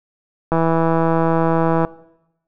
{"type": "click train", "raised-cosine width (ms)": 1, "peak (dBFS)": -4, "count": 219, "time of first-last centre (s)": [0.52, 1.849], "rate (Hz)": 164, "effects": ["noise-tail reverb RT60 0.9 s tail -21 dB re dry"]}